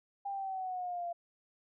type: exponential sweep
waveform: sine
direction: down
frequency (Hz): 802 to 685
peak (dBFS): -35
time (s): 0.25-1.13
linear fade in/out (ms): 10
effects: none